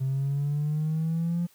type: exponential sweep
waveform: triangle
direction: up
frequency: 131.8 to 174.61 Hz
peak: -21 dBFS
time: 0-1.47 s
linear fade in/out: 20 ms
effects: tanh soft clip ceiling -21 dBFS + white hiss -60 dBFS RMS until 1.54 s